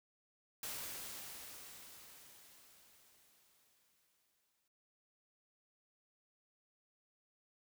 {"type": "noise with exponential decay", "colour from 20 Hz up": "white", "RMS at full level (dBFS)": -43, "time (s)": [0.63, 4.68], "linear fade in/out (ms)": 2, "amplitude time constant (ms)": 880, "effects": []}